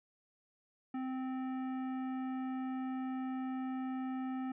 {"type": "tone with hard clipping", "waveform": "sine", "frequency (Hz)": 259.9, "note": "C4", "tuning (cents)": -11, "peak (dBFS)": -38, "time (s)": [0.94, 4.52], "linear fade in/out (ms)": 5, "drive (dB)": 13, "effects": ["resampled to 8000 Hz"]}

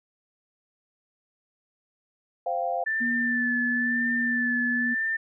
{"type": "chord", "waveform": "sine", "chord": "C suspended fourth", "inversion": "none", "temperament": "just", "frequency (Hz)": [523.3, 697.7, 784.9], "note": ["C5", "F5", "G5"], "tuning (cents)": [0, -2, 2], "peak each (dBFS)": [-31, -27, -31], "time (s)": [2.46, 2.84], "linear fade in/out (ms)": 5}
{"type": "tone with vibrato", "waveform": "sine", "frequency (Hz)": 1760, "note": "A6", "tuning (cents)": 0, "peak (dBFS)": -24, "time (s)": [2.86, 5.17], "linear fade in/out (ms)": 10, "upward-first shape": "sine", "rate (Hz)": 0.99, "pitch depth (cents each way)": 33}
{"type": "tone", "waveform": "sine", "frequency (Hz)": 240.6, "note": "B3", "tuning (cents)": -45, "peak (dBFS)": -27, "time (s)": [3, 4.95], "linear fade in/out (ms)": 20}
{"effects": []}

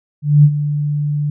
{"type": "tone with ADSR envelope", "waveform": "sine", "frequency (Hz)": 147.2, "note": "D3", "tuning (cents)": 4, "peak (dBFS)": -3, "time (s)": [0.22, 1.3], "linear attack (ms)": 220, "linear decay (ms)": 60, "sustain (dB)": -12, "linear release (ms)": 3, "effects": []}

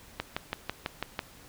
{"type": "click train", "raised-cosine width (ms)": 0.3, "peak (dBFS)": -14, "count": 7, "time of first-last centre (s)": [0.2, 1.192], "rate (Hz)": 6.05, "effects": ["pink hiss -53 dBFS RMS until 1.48 s"]}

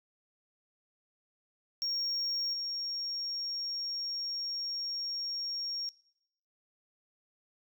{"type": "tone with level steps", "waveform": "sine", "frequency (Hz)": 5560, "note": "F8", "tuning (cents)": -9, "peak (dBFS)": [-28, -32], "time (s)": [1.82, 5.89], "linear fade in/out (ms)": 0, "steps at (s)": 2.53, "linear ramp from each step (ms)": 10, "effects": ["noise-tail reverb RT60 0.7 s tail -20 dB re dry", "tanh soft clip ceiling -28 dBFS"]}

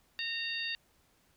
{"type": "harmonic tone", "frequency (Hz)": 921, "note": "A#5", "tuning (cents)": -21, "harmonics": [2, 3, 4, 5], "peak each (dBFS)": [-39, -38, -39, -41], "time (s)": [0.19, 0.75], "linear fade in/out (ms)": 0, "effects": ["pink hiss -69 dBFS RMS until 1.36 s"]}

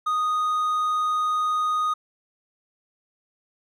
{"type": "tone", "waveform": "triangle", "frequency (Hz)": 1241, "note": "D#6", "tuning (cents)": -5, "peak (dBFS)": -19, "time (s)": [0.06, 1.94], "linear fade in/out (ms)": 10, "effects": []}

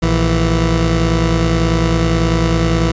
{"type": "tone pair together", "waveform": "20% pulse", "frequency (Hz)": [58.27, 164.81], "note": ["A#1", "E3"], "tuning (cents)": [0, 0], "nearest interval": "octave + tritone", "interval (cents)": 1800, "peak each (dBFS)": -10, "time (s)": [0.02, 2.92], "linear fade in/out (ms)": 10, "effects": ["resampled to 16000 Hz"]}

